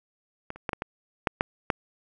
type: clicks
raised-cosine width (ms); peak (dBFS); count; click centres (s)
0.5; -19 / -30 / -13 / -14 / -15 / -7 / -7 / -7; 8; 0.504 / 0.56 / 0.692 / 0.732 / 0.821 / 1.272 / 1.409 / 1.702
effects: none